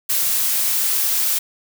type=noise; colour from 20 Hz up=blue; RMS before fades=-19 dBFS; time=0.09-1.39 s; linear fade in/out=10 ms; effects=none